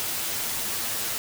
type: noise with comb filter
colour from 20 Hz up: white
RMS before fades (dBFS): -29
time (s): 0-1.18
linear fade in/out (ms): 0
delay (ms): 8.8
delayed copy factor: +0.5
effects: none